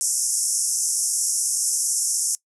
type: band-pass noise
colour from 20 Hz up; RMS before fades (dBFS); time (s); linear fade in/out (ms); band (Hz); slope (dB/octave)
white; -23; 0.01-2.35; 0; 5400 to 11000; 96
effects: noise-tail reverb RT60 0.1 s tail -21 dB re dry